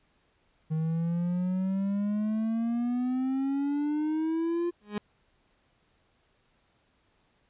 triangle exponential sweep, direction up, 156.3 to 349.5 Hz, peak -24 dBFS, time 0.7-4.71 s, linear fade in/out 20 ms
30% pulse tone with exponential growth, 207.7 Hz, G#3, in tune, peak -24 dBFS, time 4.81-4.98 s, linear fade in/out 2 ms, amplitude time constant 35 ms
effects pink hiss -69 dBFS RMS until 7.49 s + resampled to 8000 Hz

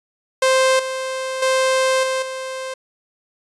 sawtooth tone with level steps, 523.3 Hz, C5, in tune, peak -9 / -19 / -11 / -15 / -22 dBFS, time 0.42-2.74 s, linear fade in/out 5 ms, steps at 0.79 / 1.42 / 2.03 / 2.22 s, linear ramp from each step 5 ms, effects resampled to 24000 Hz

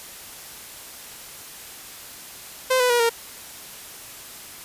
sawtooth tone with pitch steps, 516 / 497.8 / 480.3 / 463.4 Hz, C5 / B4 / B4 / A#4, -24 / +14 / -48 / -10 cents, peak -13 dBFS, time 2.7-3.096 s, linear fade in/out 10 ms, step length 99 ms, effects white hiss -40 dBFS RMS until 4.64 s + resampled to 32000 Hz

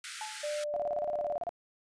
pink high-pass noise, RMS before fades -42 dBFS, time 0.04-0.64 s, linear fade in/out 2 ms, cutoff 1300 Hz, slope 96 dB/octave
sine tone with exponential decay, 861 Hz, A5, 38 cents flat, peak -35 dBFS, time 0.21-0.57 s, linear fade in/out 2 ms, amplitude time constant 77 ms
sine tone with vibrato, 592 Hz, D5, 14 cents sharp, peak -32 dBFS, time 0.43-1.38 s, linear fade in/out 10 ms, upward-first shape sine, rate 1.9 Hz, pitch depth 11 cents each way
sine tone bursts, 690 Hz, F5, 21 cents flat, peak -31 dBFS, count 14, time 0.74-1.492 s, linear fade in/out 0 ms, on 24 ms, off 32 ms
effects resampled to 22050 Hz

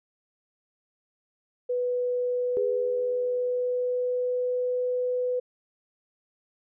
sine tone with pitch glide, 493.9 to 498.5 Hz, B4 to B4, 0 to +16 cents, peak -24 dBFS, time 1.69-5.4 s, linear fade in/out 10 ms, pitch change +16 cents, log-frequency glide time 2.24-4.88 s
sine tone with exponential decay, 412.4 Hz, G#4, 12 cents flat, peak -25 dBFS, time 2.57-4.09 s, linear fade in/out 0 ms, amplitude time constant 330 ms
effects none

